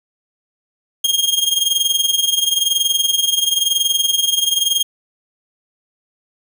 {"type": "tone with amplitude modulation", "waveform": "sawtooth", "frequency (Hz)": 3237, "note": "G#7", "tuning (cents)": -45, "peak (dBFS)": -8, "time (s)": [1.04, 4.83], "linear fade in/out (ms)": 5, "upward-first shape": "sine", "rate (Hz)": 21, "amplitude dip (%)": 75, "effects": []}